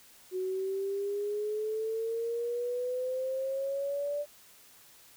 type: exponential sweep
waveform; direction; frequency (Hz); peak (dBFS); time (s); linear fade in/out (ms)
sine; up; 368 to 587.3; -30; 0.31-4.26; 50
effects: white hiss -57 dBFS RMS until 5.16 s